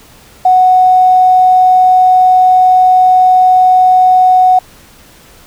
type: tone with tanh clipping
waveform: triangle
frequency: 739 Hz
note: F#5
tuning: 2 cents flat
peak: -3 dBFS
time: 0.45-4.59 s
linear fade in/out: 5 ms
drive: 3 dB
effects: pink hiss -40 dBFS RMS until 5.46 s